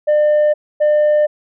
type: tone pair in turn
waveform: sine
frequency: 600 / 600 Hz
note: D5 / D5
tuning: +37 / +37 cents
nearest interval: unison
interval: 0 cents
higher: neither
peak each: -7 dBFS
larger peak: neither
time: 0.07-0.54 / 0.8-1.27 s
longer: neither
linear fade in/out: 20 ms
effects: tanh soft clip ceiling -9 dBFS